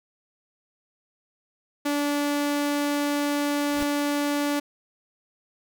sawtooth tone, 289.5 Hz, D4, 25 cents flat, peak -19 dBFS, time 1.85-4.6 s, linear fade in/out 10 ms
pink noise with exponential growth, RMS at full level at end -31 dBFS, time 3.65-3.83 s, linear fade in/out 0 ms, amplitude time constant 39 ms
effects none

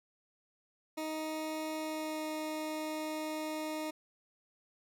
20% pulse tone with pitch glide, 312.8 to 310.1 Hz, D#4 to D#4, +9 to -6 cents, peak -31 dBFS, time 0.97-3.91 s, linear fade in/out 10 ms, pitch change -15 cents, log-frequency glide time 1.77-2.26 s, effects none

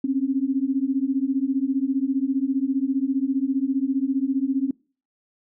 sine beating tone pair, 261.6 / 276.6 Hz, C4 / C#4, 0 / -4 cents, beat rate 15 Hz, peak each -23 dBFS, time 0.04-4.71 s, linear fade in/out 5 ms, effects noise-tail reverb RT60 0.4 s tail -25 dB re dry

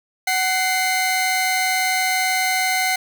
sawtooth tone pair together, 747.7 / 2082 Hz, F#5 / C7, +18 / -9 cents, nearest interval octave + tritone, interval 1773 cents, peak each -17 dBFS, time 0.27-2.96 s, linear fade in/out 5 ms, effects none

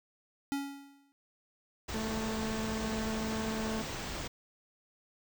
square tone with exponential decay, 279.3 Hz, C#4, 13 cents sharp, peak -30 dBFS, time 0.52-1.12 s, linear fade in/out 0 ms, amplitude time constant 130 ms
pink band-stop noise, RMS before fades -39 dBFS, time 1.88-4.28 s, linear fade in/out 10 ms, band 8200 to 16000 Hz, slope 48 dB/octave
harmonic tone, 220 Hz, A3, in tune, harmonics 1 / 2 / 3 / 4 / 5 / 7 / 8, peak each -35 / -41 / -45 / -47 / -49 / -52 / -53 dBFS, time 1.94-3.82 s, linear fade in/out 5 ms
effects none

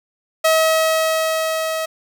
sawtooth tone with level ramp, 640 Hz, D#5, 49 cents sharp, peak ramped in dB -8 to -17 dBFS, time 0.44-1.86 s, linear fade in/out 10 ms, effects none

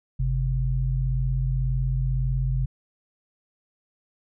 sine tone pair together, 49 / 130.81 Hz, G1 / C3, 0 / 0 cents, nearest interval octave + perfect fourth, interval 1700 cents, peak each -24 dBFS, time 0.19-2.66 s, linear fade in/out 10 ms, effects none

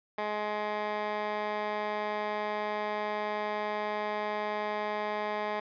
15% pulse tone with band-pass filter, 210.4 Hz, G#3, 23 cents sharp, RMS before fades -33 dBFS, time 0.18-5.6 s, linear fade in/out 5 ms, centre 1200 Hz, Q 1, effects resampled to 11025 Hz

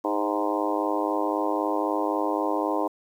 harmonic tone with a mistuned harmonic, 103.83 Hz, G#2, in tune, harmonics 3 / 4 / 5 / 6 / 7 / 8 / 9 / 10, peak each -28 / -32 / -31 / -32 / -33 / -34 / -31 / -33 dBFS, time 0.04-2.88 s, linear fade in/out 10 ms, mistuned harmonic 4, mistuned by -29 cents, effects 9-bit

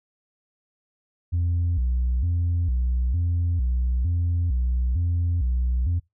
sine tone with vibrato, 73 Hz, D2, 10 cents flat, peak -18 dBFS, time 1.32-6 s, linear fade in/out 20 ms, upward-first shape square, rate 1.1 Hz, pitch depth 290 cents each way, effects noise-tail reverb RT60 0.2 s tail -25 dB re dry + tanh soft clip ceiling -18 dBFS

